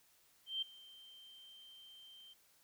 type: tone with ADSR envelope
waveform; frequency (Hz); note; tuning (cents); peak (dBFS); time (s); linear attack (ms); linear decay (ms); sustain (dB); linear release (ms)
sine; 3136; G7; 0; -34; 0.46-2.34; 160; 9; -21; 16
effects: white hiss -70 dBFS RMS until 2.63 s